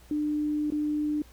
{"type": "tone with dropouts", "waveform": "sine", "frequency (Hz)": 299.2, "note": "D4", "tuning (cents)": 32, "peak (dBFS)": -25, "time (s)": [0.11, 1.22], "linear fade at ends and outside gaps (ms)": 2, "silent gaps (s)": [0.703, 0.721], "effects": ["added 60 Hz sine -52 dBFS peak until 1.32 s", "pink hiss -57 dBFS RMS until 1.32 s"]}